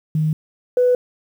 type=tone pair in turn; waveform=sine; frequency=155.56 / 496.4 Hz; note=D#3 / B4; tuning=0 / +9 cents; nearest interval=octave + minor sixth; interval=2009 cents; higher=second; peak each=-15 / -11 dBFS; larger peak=second; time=0.15-0.33 / 0.77-0.95 s; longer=neither; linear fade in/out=2 ms; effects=tanh soft clip ceiling -7 dBFS + 8-bit